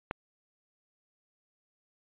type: click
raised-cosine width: 0.5 ms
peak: -17 dBFS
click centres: 0.111 s
effects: resampled to 8000 Hz